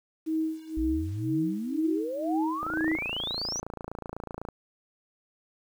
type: tone with tremolo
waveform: sine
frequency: 317.7 Hz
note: D#4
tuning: 36 cents sharp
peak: -24 dBFS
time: 0.26-2.97 s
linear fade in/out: 20 ms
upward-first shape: sine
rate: 2 Hz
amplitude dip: 90%
type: exponential sweep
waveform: sine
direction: up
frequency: 54.6 to 6200 Hz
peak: -30 dBFS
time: 0.77-3.6 s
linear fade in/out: 0 ms
type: click train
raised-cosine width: 1 ms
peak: -22 dBFS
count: 53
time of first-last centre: 2.63-4.487 s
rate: 28 Hz
effects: 9-bit